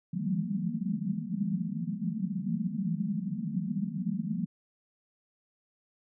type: band-pass noise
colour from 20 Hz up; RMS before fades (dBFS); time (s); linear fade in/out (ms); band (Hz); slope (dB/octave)
pink; -32; 0.13-4.46; 10; 160 to 230; 96
effects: none